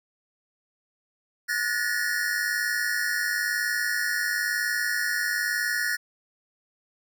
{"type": "tone cluster", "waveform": "square", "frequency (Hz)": [1454, 1720, 1780, 1881], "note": ["F#6", "A6", "A6", "A#6"], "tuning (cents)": [-31, -40, 20, 15], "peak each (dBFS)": -31, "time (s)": [1.48, 5.97], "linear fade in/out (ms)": 20, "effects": []}